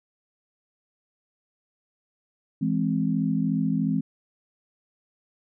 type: chord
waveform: sine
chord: E augmented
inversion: none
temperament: equal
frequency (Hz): 164.81 / 207.7 / 261.6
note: E3 / G#3 / B#3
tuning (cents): 0 / 0 / 0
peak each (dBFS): -26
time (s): 2.61-4.01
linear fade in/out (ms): 10
effects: none